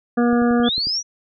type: harmonic tone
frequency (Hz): 239.3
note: A#3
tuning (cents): +46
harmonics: 1 / 2 / 3 / 5 / 6 / 7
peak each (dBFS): -15 / -21 / -25 / -29 / -31 / -32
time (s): 0.17-0.69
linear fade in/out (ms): 10
type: click train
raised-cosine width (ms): 3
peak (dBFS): -22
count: 7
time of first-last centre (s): 0.33-0.871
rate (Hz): 11.1
type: linear sweep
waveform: sine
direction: up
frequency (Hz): 3136 to 5920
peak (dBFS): -19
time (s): 0.63-1.03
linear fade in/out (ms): 50
effects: none